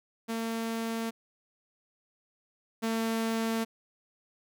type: tone pair in turn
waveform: sawtooth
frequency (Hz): 227.1 / 225.5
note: A#3 / A3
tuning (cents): -45 / +43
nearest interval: unison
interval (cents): 12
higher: first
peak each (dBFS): -27 / -24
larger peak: second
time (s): 0.28-1.11 / 2.82-3.65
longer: neither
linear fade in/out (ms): 20
effects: none